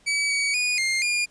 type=tone with pitch steps; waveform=sawtooth; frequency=2285 / 2264 / 2460 / 2115 / 2421 Hz; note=D7 / C#7 / D#7 / C7 / D#7; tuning=-48 / +36 / -20 / +18 / -48 cents; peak=-18 dBFS; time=0.06-1.26 s; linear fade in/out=20 ms; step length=240 ms; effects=pink hiss -58 dBFS RMS until 1.3 s + resampled to 22050 Hz